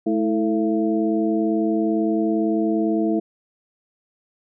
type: tone cluster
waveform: sine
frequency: 216.2 / 326.5 / 444.3 / 675 Hz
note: A3 / E4 / A4 / E5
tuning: -30 / -17 / +17 / +41 cents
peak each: -23 / -20 / -27 / -28 dBFS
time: 0.06-3.2 s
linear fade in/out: 10 ms
effects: none